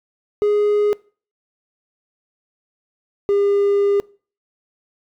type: tone pair in turn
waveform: triangle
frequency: 415.3 / 403 Hz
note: G#4 / G4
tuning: 0 / +48 cents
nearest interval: minor second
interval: 52 cents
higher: first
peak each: -11 dBFS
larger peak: neither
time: 0.42-0.93 / 3.29-4 s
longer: second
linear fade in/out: 0 ms
effects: noise-tail reverb RT60 0.4 s tail -24 dB re dry + tanh soft clip ceiling -7 dBFS